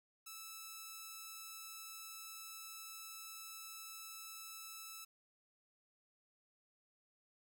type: tone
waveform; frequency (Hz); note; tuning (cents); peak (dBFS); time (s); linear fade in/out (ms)
5% pulse; 1313; E6; -7; -37; 0.26-5.05; 10
effects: none